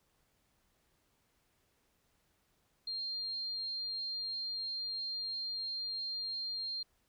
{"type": "tone", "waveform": "sine", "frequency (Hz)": 4199, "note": "C8", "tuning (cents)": 5, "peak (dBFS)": -36, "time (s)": [2.87, 6.83], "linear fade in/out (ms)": 5, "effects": ["pink hiss -75 dBFS RMS until 7.08 s"]}